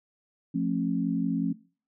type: chord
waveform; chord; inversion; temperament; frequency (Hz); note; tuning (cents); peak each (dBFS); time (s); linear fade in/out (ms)
sine; F augmented; none; equal with one note detuned; 174.61 / 220 / 271; F3 / A3 / C#4; 0 / 0 / -39; -29 / -31 / -28; 0.54-1.53; 10
effects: noise-tail reverb RT60 0.4 s tail -21 dB re dry